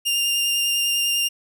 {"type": "tone with vibrato", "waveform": "sawtooth", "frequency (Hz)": 2800, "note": "F7", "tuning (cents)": 4, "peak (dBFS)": -16, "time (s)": [0.05, 1.29], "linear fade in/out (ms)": 20, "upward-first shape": "sine", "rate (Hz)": 10, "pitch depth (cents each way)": 10, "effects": []}